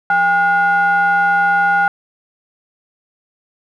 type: ring-modulated tone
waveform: triangle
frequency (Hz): 315.4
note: D#4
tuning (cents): +24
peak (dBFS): -6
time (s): 0.1-1.88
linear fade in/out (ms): 2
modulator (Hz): 1120
effects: none